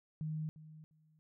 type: tone with echo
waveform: sine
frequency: 155.56 Hz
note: D#3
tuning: in tune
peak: -36 dBFS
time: 0.21-0.49 s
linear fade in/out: 0 ms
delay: 350 ms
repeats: 2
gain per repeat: -15 dB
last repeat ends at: 1.19 s
effects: none